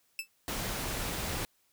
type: tone with exponential decay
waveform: sawtooth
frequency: 2637 Hz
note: E7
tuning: in tune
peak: -26 dBFS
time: 0.19-0.28 s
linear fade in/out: 1 ms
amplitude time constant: 18 ms
type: noise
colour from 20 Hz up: pink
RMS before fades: -35 dBFS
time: 0.48-1.45 s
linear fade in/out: 0 ms
effects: white hiss -71 dBFS RMS until 1.72 s